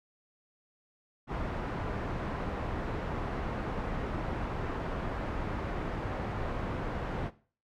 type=low-pass noise; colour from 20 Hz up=pink; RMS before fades=-35 dBFS; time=1.27-7.31 s; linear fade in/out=50 ms; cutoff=1400 Hz; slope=12 dB/octave; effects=noise-tail reverb RT60 0.4 s tail -17 dB re dry